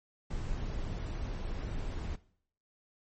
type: noise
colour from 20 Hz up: brown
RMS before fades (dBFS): -36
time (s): 0.3-2.16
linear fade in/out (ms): 10
effects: noise-tail reverb RT60 0.6 s tail -19 dB re dry + MP3 32 kbps